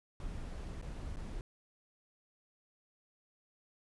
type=noise with dropouts; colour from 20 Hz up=brown; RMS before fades=-42 dBFS; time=0.2-1.41 s; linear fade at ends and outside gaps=1 ms; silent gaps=0.815-0.824 / 1.16-1.169 s; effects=resampled to 24000 Hz